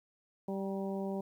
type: harmonic tone with a mistuned harmonic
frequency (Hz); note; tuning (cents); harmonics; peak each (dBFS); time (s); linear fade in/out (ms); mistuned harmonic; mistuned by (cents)
194.9; G3; -10; 1 / 2 / 3 / 4 / 5; -36 / -39 / -42 / -46 / -50; 0.48-1.21; 5; 5; -31
effects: 11-bit

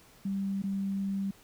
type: tone with dropouts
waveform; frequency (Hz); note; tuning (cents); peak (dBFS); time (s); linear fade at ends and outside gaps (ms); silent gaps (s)
sine; 196; G3; 0; -29; 0.25-1.31; 5; 0.621-0.637
effects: pink hiss -58 dBFS RMS until 1.43 s

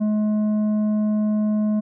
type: tone with tanh clipping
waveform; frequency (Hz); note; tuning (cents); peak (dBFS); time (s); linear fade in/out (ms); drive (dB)
sine; 212.4; G#3; +39; -19; 0-1.81; 20; 7
effects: none

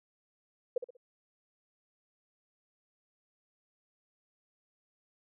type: tone with echo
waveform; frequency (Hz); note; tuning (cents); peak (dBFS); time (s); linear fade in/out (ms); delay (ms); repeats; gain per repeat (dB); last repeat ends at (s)
sine; 493.9; B4; 0; -25; 0.76-0.78; 5; 63; 3; -10; 0.969
effects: none

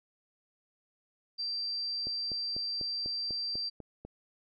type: tone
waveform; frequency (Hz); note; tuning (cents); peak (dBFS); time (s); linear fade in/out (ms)
sine; 4699; D8; 0; -32; 1.38-3.7; 20
type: click train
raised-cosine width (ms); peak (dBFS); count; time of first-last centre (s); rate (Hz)
2; -30; 9; 2.07-4.05; 4.04
effects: none

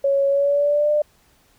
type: tone with pitch glide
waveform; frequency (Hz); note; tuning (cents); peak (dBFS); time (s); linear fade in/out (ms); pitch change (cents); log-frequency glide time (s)
sine; 554.4 to 597.6; C#5 to D5; 0 to +30; -15; 0.04-1.02; 5; +130; 0.28-0.91
effects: pink hiss -58 dBFS RMS until 1.58 s

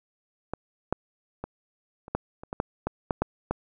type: clicks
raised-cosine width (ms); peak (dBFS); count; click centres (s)
1; -16 / -10 / -19 / -28 / -11 / -26 / -18 / -10 / -13 / -10 / -9 / -12; 12; 0.536 / 0.926 / 1.44 / 2.081 / 2.15 / 2.435 / 2.529 / 2.601 / 2.87 / 3.108 / 3.22 / 3.51
effects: none

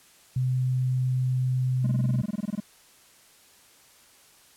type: tone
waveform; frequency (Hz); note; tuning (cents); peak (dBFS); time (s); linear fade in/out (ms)
sine; 128; C3; -38; -22; 0.36-2.22; 5
type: tone bursts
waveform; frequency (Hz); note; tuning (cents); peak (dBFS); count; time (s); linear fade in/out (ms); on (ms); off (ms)
triangle; 207.2; G#3; -4; -23; 16; 1.84-2.602; 5; 27; 22
effects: white hiss -56 dBFS RMS until 4.56 s + low-pass 12000 Hz 12 dB/octave

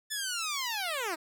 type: linear sweep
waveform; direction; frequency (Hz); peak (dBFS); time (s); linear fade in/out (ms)
10% pulse; down; 1760 to 299.7; -23; 0.1-1.16; 20
effects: none

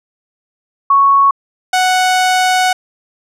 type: tone pair in turn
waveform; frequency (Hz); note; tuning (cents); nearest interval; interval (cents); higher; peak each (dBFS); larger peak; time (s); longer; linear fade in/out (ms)
sine / sawtooth; 1108.7 / 740; C#6 / F#5; 0 / 0; perfect fifth; 700; first; -6; neither; 0.9-1.31 / 1.73-2.73; second; 5
effects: low-pass 10000 Hz 12 dB/octave

